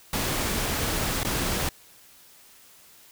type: noise with dropouts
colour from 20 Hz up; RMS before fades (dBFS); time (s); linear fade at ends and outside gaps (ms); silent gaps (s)
pink; -27; 0.13-1.69; 2; 1.233-1.248
effects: white hiss -53 dBFS RMS until 3.11 s